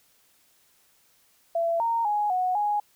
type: tone with pitch steps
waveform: sine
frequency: 672 / 923 / 833 / 735 / 830 Hz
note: E5 / A#5 / G#5 / F#5 / G#5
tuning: +33 / -17 / +5 / -12 / -1 cents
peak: -22 dBFS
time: 1.55-2.8 s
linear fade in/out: 5 ms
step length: 250 ms
effects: white hiss -63 dBFS RMS until 2.95 s